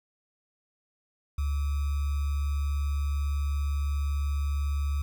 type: tone with sample-and-hold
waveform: sine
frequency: 71.4 Hz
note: D2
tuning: 48 cents flat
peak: -25 dBFS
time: 1.38-5.02 s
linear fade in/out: 5 ms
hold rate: 1225 Hz
effects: none